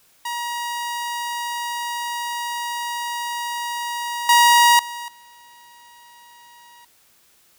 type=tone with level steps; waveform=sawtooth; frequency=952 Hz; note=A#5; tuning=36 cents sharp; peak=-21 / -7 / -26 / -42 dBFS; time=0.25-6.85 s; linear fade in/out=5 ms; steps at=4.29 / 4.79 / 5.08 s; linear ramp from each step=2 ms; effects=white hiss -57 dBFS RMS until 7.58 s